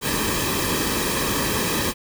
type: noise with comb filter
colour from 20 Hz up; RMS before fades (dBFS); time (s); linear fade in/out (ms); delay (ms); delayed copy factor
pink; -23; 0.01-1.94; 50; 1.4; -0.65
effects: none